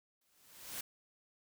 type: noise with exponential growth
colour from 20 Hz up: white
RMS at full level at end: -40 dBFS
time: 0.21-0.81 s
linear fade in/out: 5 ms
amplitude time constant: 130 ms
effects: none